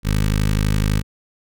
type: tone with notch filter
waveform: 15% pulse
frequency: 51.91 Hz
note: G#1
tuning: in tune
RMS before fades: -18 dBFS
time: 0.03-1.03 s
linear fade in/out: 50 ms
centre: 690 Hz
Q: 0.69
effects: none